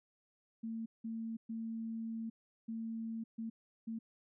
sine tone bursts at uneven times, 225.7 Hz, A3, 44 cents sharp, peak -38 dBFS, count 6, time 0.63-0.86 / 1.04-1.37 / 1.49-2.3 / 2.68-3.24 / 3.38-3.5 / 3.87-3.99 s, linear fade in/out 10 ms, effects none

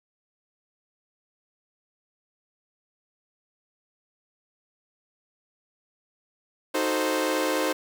sawtooth chord, D# diminished seventh, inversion none, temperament equal, 311.1 / 370 / 440 / 523.3 Hz, D#4 / F#4 / A4 / C5, 0 / 0 / 0 / 0 cents, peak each -24 / -28 / -28 / -23 dBFS, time 6.74-7.73 s, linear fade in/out 10 ms, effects 9-bit

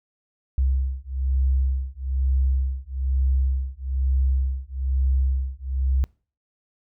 sine beating tone pair, 65.41 / 66.51 Hz, C2 / C2, 0 / +29 cents, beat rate 1.1 Hz, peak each -23 / -23 dBFS, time 0.58-6.04 s, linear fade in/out 0 ms, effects noise-tail reverb RT60 0.4 s tail -25 dB re dry

